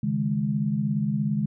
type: chord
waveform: sine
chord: C# suspended second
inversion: none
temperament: equal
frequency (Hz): 138.59 / 155.56 / 207.7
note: C#3 / D#3 / G#3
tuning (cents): 0 / 0 / 0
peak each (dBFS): -28 / -28 / -25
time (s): 0.03-1.46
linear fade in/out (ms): 5
effects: none